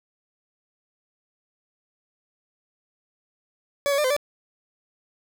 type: tone with pitch steps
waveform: 40% pulse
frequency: 568 / 559 / 598 / 514 / 582 Hz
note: C#5 / C#5 / D5 / C5 / D5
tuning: +42 / +14 / +31 / -31 / -16 cents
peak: -19 dBFS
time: 3.86-4.165 s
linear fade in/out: 0 ms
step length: 61 ms
effects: none